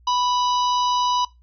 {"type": "harmonic tone with a mistuned harmonic", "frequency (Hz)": 987.8, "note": "B5", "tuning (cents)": 0, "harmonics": [1, 3, 4, 5, 6], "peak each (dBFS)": [-19, -29, -31, -33, -35], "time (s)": [0.07, 1.25], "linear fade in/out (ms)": 5, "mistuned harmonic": 4, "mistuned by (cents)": -21, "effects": ["noise-tail reverb RT60 0.2 s tail -19 dB re dry", "added 60 Hz sine -50 dBFS peak until 1.42 s"]}